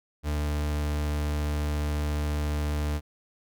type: tone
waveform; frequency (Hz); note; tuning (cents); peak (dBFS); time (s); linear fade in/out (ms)
40% pulse; 74.3; D2; +21; -25; 0.23-3.01; 50
effects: none